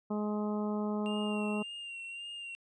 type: harmonic tone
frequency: 210 Hz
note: G#3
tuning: 19 cents sharp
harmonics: 1 / 2 / 3 / 4 / 5 / 6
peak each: -32 / -38 / -42 / -44 / -46 / -48 dBFS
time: 0.1-1.63 s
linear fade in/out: 10 ms
type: tone with vibrato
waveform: triangle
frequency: 2775 Hz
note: F7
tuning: 12 cents flat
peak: -39 dBFS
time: 1.06-2.55 s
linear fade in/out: 0 ms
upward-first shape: sine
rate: 1.8 Hz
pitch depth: 35 cents each way
effects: resampled to 22050 Hz